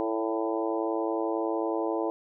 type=harmonic tone with a mistuned harmonic; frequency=111 Hz; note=A2; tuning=16 cents sharp; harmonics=3 / 4 / 5 / 6 / 7 / 8 / 9; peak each=-30 / -32 / -34 / -36 / -37 / -38 / -39 dBFS; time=0-2.1 s; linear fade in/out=0 ms; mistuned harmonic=5; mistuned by=+23 cents; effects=none